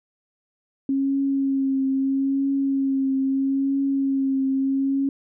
sine tone with vibrato, 271.3 Hz, C#4, 37 cents flat, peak -19 dBFS, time 0.89-5.09 s, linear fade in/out 2 ms, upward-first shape triangle, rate 0.77 Hz, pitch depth 27 cents each way, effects none

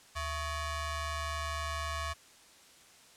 sawtooth ring-modulated tone, 592 Hz, D5, 14 cents sharp, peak -27 dBFS, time 0.15-2.14 s, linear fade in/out 20 ms, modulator 516 Hz, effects white hiss -58 dBFS RMS until 3.16 s + low-pass 9000 Hz 12 dB/octave

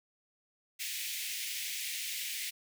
pink high-pass noise, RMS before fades -38 dBFS, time 0.79-2.51 s, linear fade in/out 20 ms, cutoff 2000 Hz, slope 48 dB/octave, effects none

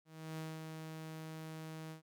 sawtooth tone with ADSR envelope, 158.8 Hz, D#3, 36 cents sharp, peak -37 dBFS, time 0.05-2.02 s, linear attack 330 ms, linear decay 210 ms, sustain -4 dB, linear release 110 ms, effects none

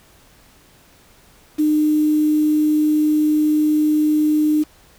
sine tone with quantisation, 304 Hz, D#4, 40 cents flat, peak -13 dBFS, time 1.58-4.64 s, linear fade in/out 20 ms, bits 6, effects pink hiss -51 dBFS RMS until 4.98 s

